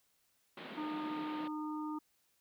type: band-pass noise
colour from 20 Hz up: pink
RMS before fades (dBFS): -48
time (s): 0.57-1.48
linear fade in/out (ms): 5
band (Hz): 160 to 3900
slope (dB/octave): 48
type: harmonic tone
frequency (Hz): 305.5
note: D#4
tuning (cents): -32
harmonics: 1 / 3 / 4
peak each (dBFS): -38 / -45 / -47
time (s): 0.77-1.99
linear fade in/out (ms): 10
effects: white hiss -75 dBFS RMS until 2.4 s